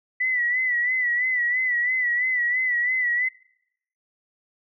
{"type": "tone with vibrato", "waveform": "sine", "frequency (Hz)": 1975.5, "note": "B6", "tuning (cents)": 0, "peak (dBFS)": -20, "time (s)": [0.2, 3.29], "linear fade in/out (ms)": 10, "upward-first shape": "sine", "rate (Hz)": 3, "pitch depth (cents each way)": 63, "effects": ["noise-tail reverb RT60 0.8 s tail -26 dB re dry"]}